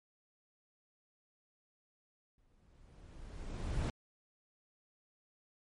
brown noise with exponential growth, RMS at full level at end -32 dBFS, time 2.38-3.9 s, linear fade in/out 2 ms, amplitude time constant 330 ms, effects MP3 48 kbps

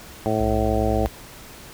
harmonic tone, 108.8 Hz, A2, 19 cents flat, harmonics 1 / 2 / 3 / 4 / 5 / 6 / 7, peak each -27 / -27 / -27 / -27 / -27 / -27 / -27 dBFS, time 0.26-1.06 s, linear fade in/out 0 ms
sine tone with vibrato, 61.74 Hz, B1, in tune, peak -24 dBFS, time 0.4-1.08 s, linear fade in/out 5 ms, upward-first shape sine, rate 14 Hz, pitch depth 26 cents each way
effects pink hiss -42 dBFS RMS until 1.73 s

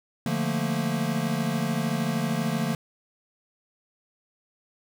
square chord, Bb major seventh, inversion first, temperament equal, 146.83 / 174.61 / 220 / 233.1 Hz, D3 / F3 / A3 / Bb3, 0 / 0 / 0 / 0 cents, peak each -31 dBFS, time 0.26-2.75 s, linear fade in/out 2 ms, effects none

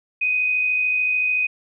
sine tone with amplitude modulation, 2500 Hz, D#7, 8 cents sharp, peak -16 dBFS, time 0.21-1.47 s, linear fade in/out 10 ms, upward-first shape sine, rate 53.6 Hz, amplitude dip 35%, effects none

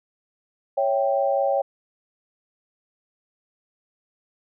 sine chord, C# diminished, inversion none, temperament equal, 554.4 / 659.3 / 784 Hz, C#5 / E5 / G5, 0 / 0 / 0 cents, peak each -21 / -27 / -24 dBFS, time 0.77-1.62 s, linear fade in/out 10 ms, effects none

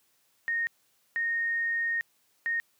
sine tone bursts at uneven times, 1852 Hz, A#6, 12 cents flat, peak -26 dBFS, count 3, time 0.48-0.67 / 1.16-2.01 / 2.46-2.6 s, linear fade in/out 0 ms, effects white hiss -69 dBFS RMS until 2.79 s + high-pass 100 Hz 12 dB/octave

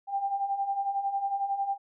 sine beating tone pair, 784 / 795 Hz, G5 / G5, 0 / +24 cents, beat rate 11 Hz, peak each -34 / -28 dBFS, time 0.07-1.78 s, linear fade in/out 50 ms, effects none

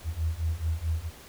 sine beating tone pair, 78.5 / 83.1 Hz, D#2 / E2, +16 / +15 cents, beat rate 4.6 Hz, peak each -30 / -29 dBFS, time 0.04-1.11 s, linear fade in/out 50 ms, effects pink hiss -49 dBFS RMS until 1.28 s

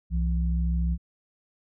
sine tone pair together, 63.68 / 170 Hz, C2 / F3, -46 / -46 cents, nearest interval octave + perfect fourth, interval 1700 cents, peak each -23 / -29 dBFS, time 0.1-0.98 s, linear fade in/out 50 ms, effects none

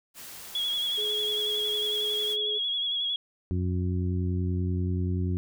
white noise, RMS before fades -43 dBFS, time 0.14-2.37 s, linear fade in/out 50 ms
sine tone with vibrato, 3336 Hz, G#7, 7 cents sharp, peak -26 dBFS, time 0.55-3.16 s, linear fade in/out 2 ms, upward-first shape sine, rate 11 Hz, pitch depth 38 cents each way
sine tone, 422.1 Hz, G#4, 28 cents sharp, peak -34 dBFS, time 0.97-2.59 s, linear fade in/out 20 ms
harmonic tone, 90.4 Hz, F#2, 40 cents flat, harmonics 1 / 2 / 3 / 4, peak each -26 / -32 / -36 / -38 dBFS, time 3.51-5.37 s, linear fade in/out 0 ms
effects none

